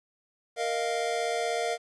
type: chord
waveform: square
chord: Bb suspended fourth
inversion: none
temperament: equal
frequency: 466.2 / 622.3 / 698.5 Hz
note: Bb4 / Eb5 / F5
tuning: 0 / 0 / 0 cents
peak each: -32 / -35 / -31 dBFS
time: 0.56-1.78 s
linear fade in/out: 50 ms
effects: resampled to 22050 Hz + 10-bit